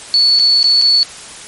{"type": "tone with dropouts", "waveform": "sine", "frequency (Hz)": 4435, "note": "C#8", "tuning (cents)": 0, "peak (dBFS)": -7, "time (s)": [0.14, 1.03], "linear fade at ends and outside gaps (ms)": 0, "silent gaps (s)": [[0.39, 0.396], [0.629, 0.642], [0.815, 0.821]], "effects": ["white hiss -32 dBFS RMS until 1.47 s", "MP3 48 kbps"]}